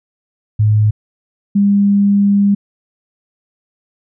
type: tone pair in turn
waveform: sine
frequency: 106.6 / 201.2 Hz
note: G#2 / G3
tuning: +46 / +45 cents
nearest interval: major seventh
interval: 1099 cents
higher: second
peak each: -8 dBFS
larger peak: neither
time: 0.59-0.91 / 1.55-2.55 s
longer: second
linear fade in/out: 10 ms
effects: none